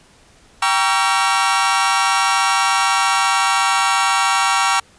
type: chord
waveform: sawtooth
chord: G diminished seventh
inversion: none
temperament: just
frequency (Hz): 784 / 940.8 / 1128.9 / 1354.7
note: G5 / Bb5 / Db6 / Fb6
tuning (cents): 0 / +16 / +31 / +47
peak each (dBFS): -16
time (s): 0.62-4.8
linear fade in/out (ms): 5
effects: pink hiss -50 dBFS RMS until 4.98 s + resampled to 22050 Hz